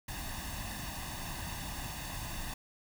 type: noise with comb filter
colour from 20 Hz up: pink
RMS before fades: -40 dBFS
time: 0.08-2.54 s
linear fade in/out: 5 ms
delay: 1.1 ms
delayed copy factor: +0.75
effects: none